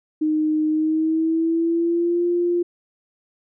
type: tone with pitch glide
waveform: sine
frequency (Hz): 308.9 to 348.7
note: D#4 to F4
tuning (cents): -12 to -3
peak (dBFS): -17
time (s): 0.21-2.63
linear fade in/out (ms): 10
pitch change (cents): +209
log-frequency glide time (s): 0.68-2.25
effects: none